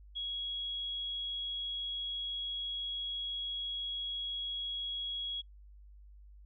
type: tone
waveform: sine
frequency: 3322 Hz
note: G#7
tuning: in tune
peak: -35 dBFS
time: 0.15-5.42 s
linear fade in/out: 20 ms
effects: noise-tail reverb RT60 0.1 s tail -26 dB re dry + added 50 Hz sine -52 dBFS peak until 6.45 s